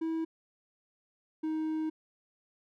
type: tone pair in turn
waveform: triangle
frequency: 324.2 / 314.2 Hz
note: E4 / D#4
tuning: -29 / +17 cents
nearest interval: minor second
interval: 54 cents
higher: first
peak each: -28 dBFS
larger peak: neither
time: 0.01-0.25 / 1.43-1.9 s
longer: second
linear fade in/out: 10 ms
effects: none